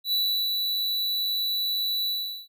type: tone with ADSR envelope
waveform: square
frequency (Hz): 3951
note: B7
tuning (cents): 0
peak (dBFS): -22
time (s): 0.04-2.48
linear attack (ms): 86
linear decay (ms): 370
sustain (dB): -3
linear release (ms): 400
effects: none